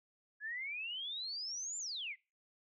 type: exponential two-way sweep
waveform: sine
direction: up then down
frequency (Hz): 1661.2 to 7330 to 1948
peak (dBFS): -39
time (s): 0.4-2.16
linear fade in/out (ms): 50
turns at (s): 1.78
effects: noise-tail reverb RT60 0.3 s tail -23 dB re dry